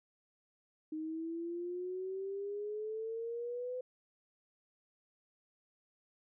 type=exponential sweep; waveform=sine; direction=up; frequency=309.5 to 508 Hz; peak=-37 dBFS; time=0.92-3.81 s; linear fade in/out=5 ms; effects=none